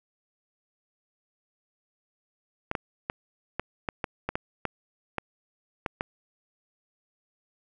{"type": "clicks", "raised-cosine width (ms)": 0.5, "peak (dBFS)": -13, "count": 12, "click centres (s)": [2.714, 2.752, 3.099, 3.596, 3.888, 4.042, 4.29, 4.355, 4.653, 5.183, 5.862, 6.009], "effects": []}